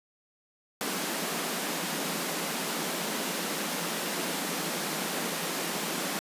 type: high-pass noise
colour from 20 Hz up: pink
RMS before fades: -32 dBFS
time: 0.81-6.19 s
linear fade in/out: 0 ms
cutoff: 160 Hz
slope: 96 dB/octave
effects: resampled to 32000 Hz